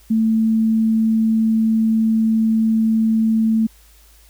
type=tone; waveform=sine; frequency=222.1 Hz; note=A3; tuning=16 cents sharp; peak=-13 dBFS; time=0.1-3.67 s; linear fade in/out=10 ms; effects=added 53 Hz sine -48 dBFS peak until 4.29 s + white hiss -52 dBFS RMS until 4.29 s